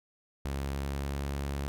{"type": "tone with pitch glide", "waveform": "sawtooth", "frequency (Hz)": [69, 69.92], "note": ["C#2", "C#2"], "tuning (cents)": [-7, 16], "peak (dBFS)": -28, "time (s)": [0.45, 1.68], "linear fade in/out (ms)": 0, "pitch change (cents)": 23, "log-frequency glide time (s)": [0.72, 1.2], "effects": []}